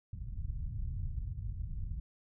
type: low-pass noise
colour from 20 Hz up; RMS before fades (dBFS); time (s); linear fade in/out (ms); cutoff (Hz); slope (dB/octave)
pink; -38; 0.13-2; 5; 120; 24
effects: none